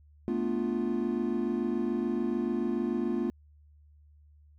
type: chord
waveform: triangle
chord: B half-diminished seventh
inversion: third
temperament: equal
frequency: 220 / 246.9 / 293.7 / 349.2 Hz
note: A3 / B3 / D4 / F4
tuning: 0 / 0 / 0 / 0 cents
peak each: -31 / -30 / -35 / -30 dBFS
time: 0.28-3.3 s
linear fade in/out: 0 ms
effects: added 74 Hz sine -55 dBFS peak until 4.58 s